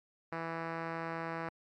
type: tone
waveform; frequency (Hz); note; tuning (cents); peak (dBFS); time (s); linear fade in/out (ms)
5% pulse; 164.81; E3; 0; -24; 0.32-1.49; 5
effects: low-pass 2000 Hz 12 dB/octave + MP3 96 kbps